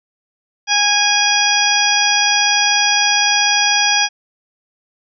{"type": "harmonic tone", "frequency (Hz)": 823, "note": "G#5", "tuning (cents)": -16, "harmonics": [1, 2, 3, 4, 6, 7], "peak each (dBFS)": [-19, -19, -19, -19, -19, -19], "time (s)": [0.67, 4.09], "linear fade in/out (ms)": 50, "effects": []}